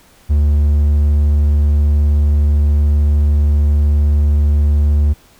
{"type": "tone", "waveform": "triangle", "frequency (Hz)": 73.42, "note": "D2", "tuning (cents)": 0, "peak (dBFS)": -7, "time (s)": [0.29, 5.14], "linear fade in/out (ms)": 20, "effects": ["pink hiss -48 dBFS RMS until 5.39 s"]}